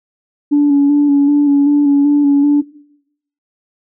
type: tone with vibrato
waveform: sine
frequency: 286.7 Hz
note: D4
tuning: 42 cents flat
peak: -6 dBFS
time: 0.51-2.62 s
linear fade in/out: 20 ms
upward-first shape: square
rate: 2.6 Hz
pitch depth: 23 cents each way
effects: noise-tail reverb RT60 0.8 s tail -21 dB re dry + tanh soft clip ceiling -4 dBFS